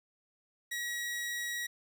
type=tone; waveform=sawtooth; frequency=1912 Hz; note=A#6; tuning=43 cents sharp; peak=-31 dBFS; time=0.71-1.67 s; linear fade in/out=10 ms; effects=none